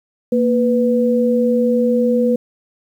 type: tone pair together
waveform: sine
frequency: 233.1 / 494.3 Hz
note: A#3 / B4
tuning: 0 / +1 cents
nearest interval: octave + minor second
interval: 1301 cents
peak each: -15 dBFS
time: 0.32-2.36 s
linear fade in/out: 5 ms
effects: 8-bit